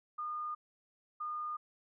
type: tone pair in turn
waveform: sine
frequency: 1219 / 1219 Hz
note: D#6 / D#6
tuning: -36 / -36 cents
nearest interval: unison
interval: 0 cents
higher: neither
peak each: -36 / -36 dBFS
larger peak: neither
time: 0.18-0.55 / 1.2-1.57 s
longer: neither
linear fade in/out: 10 ms
effects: none